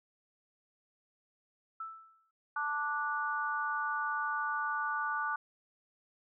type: tone with exponential decay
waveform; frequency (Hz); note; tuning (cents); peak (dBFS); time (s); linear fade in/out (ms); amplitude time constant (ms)
sine; 1320; E6; +2; -36; 1.8-2.31; 5; 110
type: chord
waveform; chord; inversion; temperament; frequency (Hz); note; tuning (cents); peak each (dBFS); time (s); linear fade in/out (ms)
sine; D major; second; just; 881 / 1174.7 / 1468.3; A5 / D6 / F#6; +2 / 0 / -14; -38 / -35 / -35; 2.56-5.36; 5
effects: none